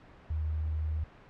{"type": "tone", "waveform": "sine", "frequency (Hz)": 77.78, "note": "D#2", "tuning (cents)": 0, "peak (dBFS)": -29, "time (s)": [0.3, 1.04], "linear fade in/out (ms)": 5, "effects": ["pink hiss -54 dBFS RMS until 1.29 s", "low-pass 2000 Hz 12 dB/octave"]}